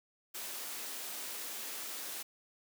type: high-pass noise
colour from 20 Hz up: white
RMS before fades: -42 dBFS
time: 0.34-2.23 s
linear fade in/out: 10 ms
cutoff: 230 Hz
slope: 24 dB/octave
effects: none